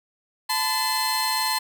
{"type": "tone cluster", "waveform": "sawtooth", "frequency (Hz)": [874, 1016, 4193], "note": ["A5", "B5", "C8"], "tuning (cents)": [-12, 49, 3], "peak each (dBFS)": -23, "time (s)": [0.49, 1.59], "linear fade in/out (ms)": 10, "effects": []}